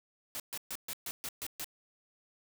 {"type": "noise bursts", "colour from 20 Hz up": "white", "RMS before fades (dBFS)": -39, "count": 8, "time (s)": [0.35, 1.644], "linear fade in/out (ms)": 0, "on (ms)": 48, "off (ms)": 130, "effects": []}